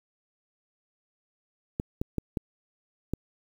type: clicks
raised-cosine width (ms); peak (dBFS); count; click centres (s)
3; -15; 5; 1.799 / 2.015 / 2.183 / 2.372 / 3.136
effects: 8-bit

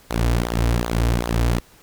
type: tone with flanger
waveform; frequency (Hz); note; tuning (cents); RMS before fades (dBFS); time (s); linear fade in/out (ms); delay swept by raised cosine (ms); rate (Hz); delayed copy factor
sawtooth; 58.3; A#1; +1; -20; 0.1-1.6; 5; 0.37 to 5.57; 2.6; -0.75
effects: pink hiss -51 dBFS RMS until 1.82 s

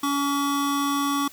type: tone pair together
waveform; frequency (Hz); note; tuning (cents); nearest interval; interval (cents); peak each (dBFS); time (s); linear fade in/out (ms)
square; 282 / 1135; C#4 / C#6; +30 / +41; 2 octaves; 2411; -25 / -26; 0.03-1.28; 5
effects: white hiss -48 dBFS RMS until 1.32 s

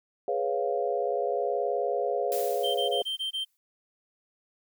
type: chord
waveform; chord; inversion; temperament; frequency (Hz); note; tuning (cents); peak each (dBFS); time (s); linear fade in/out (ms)
sine; C# dominant seventh; second; equal; 415.3 / 493.9 / 554.4 / 698.5; G#4 / B4 / C#5 / E#5; 0 / 0 / 0 / 0; -31; 0.28-3.02; 2
type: noise with exponential decay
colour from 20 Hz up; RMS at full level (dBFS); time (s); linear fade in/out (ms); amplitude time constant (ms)
blue; -35; 2.32-3.57; 0; 270
type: tone bursts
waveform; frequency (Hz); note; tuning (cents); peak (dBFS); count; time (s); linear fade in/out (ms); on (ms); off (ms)
triangle; 3136; G7; 0; -27; 6; 2.63-3.45; 20; 120; 20
effects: none

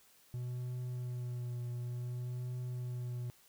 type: tone with vibrato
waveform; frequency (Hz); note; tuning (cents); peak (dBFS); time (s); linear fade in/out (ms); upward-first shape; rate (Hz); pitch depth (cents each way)
triangle; 123; B2; -7; -35; 0.34-3.3; 0; triangle; 0.56; 28
effects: white hiss -65 dBFS RMS until 3.48 s

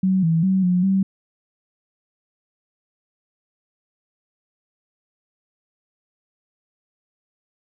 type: tone with pitch steps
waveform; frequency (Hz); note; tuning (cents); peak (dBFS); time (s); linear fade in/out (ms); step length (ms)
sine; 188.5 / 163.5 / 189.7 / 179.8 / 192.6; F#3 / E3 / F#3 / F#3 / G3; +32 / -14 / +43 / -49 / -30; -15; 0.03-1.03; 5; 200
effects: none

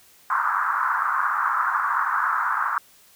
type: band-pass noise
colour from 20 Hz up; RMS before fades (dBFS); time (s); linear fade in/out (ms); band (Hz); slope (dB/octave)
pink; -23; 0.3-2.78; 2; 1000 to 1500; 48
effects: white hiss -54 dBFS RMS until 3.15 s

